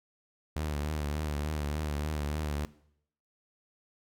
sawtooth tone with vibrato, 74.9 Hz, D2, 35 cents sharp, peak -27 dBFS, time 0.56-2.65 s, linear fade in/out 0 ms, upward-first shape triangle, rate 3.4 Hz, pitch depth 70 cents each way, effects noise-tail reverb RT60 0.7 s tail -19 dB re dry

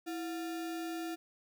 sine tone with sample-and-hold, 330 Hz, E4, 2 cents sharp, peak -36 dBFS, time 0.06-1.16 s, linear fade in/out 20 ms, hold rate 1050 Hz, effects none

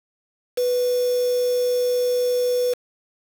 sine tone with quantisation, 493.9 Hz, B4, in tune, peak -18 dBFS, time 0.57-2.74 s, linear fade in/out 10 ms, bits 5, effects none

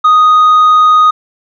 triangle tone with tanh clipping, 1244.5 Hz, D#6, in tune, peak -4 dBFS, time 0.04-1.11 s, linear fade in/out 10 ms, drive 7 dB, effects none

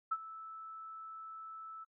sine tone with ADSR envelope, 1313 Hz, E6, 7 cents flat, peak -29 dBFS, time 0.11-1.85 s, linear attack 11 ms, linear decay 46 ms, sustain -16 dB, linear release 21 ms, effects noise-tail reverb RT60 0.1 s tail -24 dB re dry

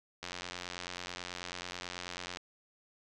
click train, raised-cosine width 0.2 ms, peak -22 dBFS, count 192, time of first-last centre 0.23-2.371 s, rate 89.2 Hz, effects resampled to 22050 Hz

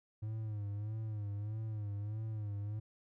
triangle tone with vibrato, 105.9 Hz, G#2, 34 cents sharp, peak -35 dBFS, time 0.22-2.8 s, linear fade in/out 10 ms, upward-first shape sine, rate 1.6 Hz, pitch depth 77 cents each way, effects none

